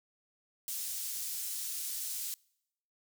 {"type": "high-pass noise", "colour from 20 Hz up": "pink", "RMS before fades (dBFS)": -38, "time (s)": [0.68, 2.34], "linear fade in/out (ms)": 0, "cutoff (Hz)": 6900, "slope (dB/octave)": 12, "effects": ["noise-tail reverb RT60 0.8 s tail -26 dB re dry"]}